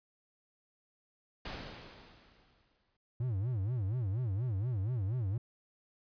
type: noise with exponential decay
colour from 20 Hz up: pink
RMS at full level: -40 dBFS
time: 1.45-2.97 s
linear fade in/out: 5 ms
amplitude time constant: 330 ms
type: tone with vibrato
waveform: triangle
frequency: 110 Hz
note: A2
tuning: in tune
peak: -29 dBFS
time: 3.2-5.38 s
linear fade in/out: 5 ms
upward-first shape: sine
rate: 4.2 Hz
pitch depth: 280 cents each way
effects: resampled to 11025 Hz